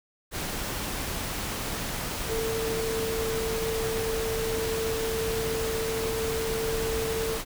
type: tone in noise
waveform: sine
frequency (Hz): 448.2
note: A4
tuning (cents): +32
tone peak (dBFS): -28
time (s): 2.27-7.4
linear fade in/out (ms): 50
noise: pink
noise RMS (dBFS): -32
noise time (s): 0.31-7.45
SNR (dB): +1
effects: none